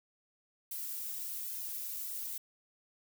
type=noise with flanger; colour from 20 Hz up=violet; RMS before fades=-40 dBFS; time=0.71-2.38 s; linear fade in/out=5 ms; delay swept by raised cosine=1.9 to 3.2 ms; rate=1.2 Hz; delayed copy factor=+0.9; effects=none